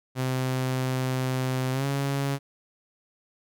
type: tone with pitch glide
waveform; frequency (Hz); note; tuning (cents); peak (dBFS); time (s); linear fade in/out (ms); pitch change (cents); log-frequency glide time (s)
sawtooth; 129.5 to 138.79; C3 to C#3; -17 to +2; -21; 0.15-2.39; 50; +119; 1.72-1.85
effects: none